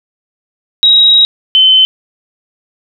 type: tone pair in turn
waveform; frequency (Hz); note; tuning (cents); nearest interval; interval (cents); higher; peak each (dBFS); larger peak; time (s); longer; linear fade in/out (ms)
sine; 3818 / 3061; A#7 / G7; +41 / -42; major third; 383; first; -3; neither; 0.83-1.25 / 1.55-1.85; first; 0
effects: none